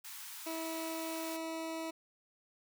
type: high-pass noise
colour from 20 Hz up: white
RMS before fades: -47 dBFS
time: 0.04-1.37 s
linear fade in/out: 10 ms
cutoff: 830 Hz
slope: 96 dB/octave
type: tone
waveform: 20% pulse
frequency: 324.5 Hz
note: E4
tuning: 27 cents flat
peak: -33 dBFS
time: 0.46-1.91 s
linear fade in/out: 10 ms
effects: none